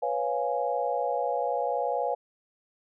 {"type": "chord", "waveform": "sine", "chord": "C# dominant seventh", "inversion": "third", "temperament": "equal", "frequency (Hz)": [493.9, 554.4, 698.5, 830.6], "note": ["B4", "C#5", "E#5", "G#5"], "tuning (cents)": [0, 0, 0, 0], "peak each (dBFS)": -31, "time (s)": [0.02, 2.15], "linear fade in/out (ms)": 10, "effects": []}